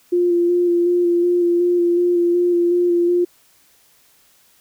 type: tone with vibrato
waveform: sine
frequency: 349.2 Hz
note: F4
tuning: in tune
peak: -13 dBFS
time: 0.12-3.25 s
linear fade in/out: 10 ms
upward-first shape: square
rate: 2.7 Hz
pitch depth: 16 cents each way
effects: white hiss -55 dBFS RMS until 4.6 s